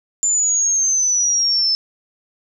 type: exponential sweep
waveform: sine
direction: down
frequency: 7170 to 5240 Hz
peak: -14 dBFS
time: 0.23-1.75 s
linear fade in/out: 0 ms
effects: none